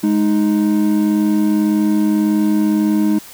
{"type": "tone pair together", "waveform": "triangle", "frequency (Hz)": [209.3, 311.1], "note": ["G#3", "D#4"], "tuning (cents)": [14, 0], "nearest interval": "perfect fifth", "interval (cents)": 686, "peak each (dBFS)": -13, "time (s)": [0.03, 3.19], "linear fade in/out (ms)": 10, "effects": ["white hiss -38 dBFS RMS until 3.33 s"]}